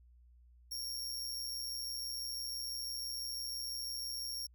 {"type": "tone with amplitude modulation", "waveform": "sawtooth", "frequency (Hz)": 5540, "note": "F8", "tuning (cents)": -15, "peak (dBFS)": -33, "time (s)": [0.71, 4.47], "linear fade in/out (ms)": 10, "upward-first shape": "sine", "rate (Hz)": 126, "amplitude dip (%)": 65, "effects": ["added 60 Hz sine -59 dBFS peak until 4.54 s"]}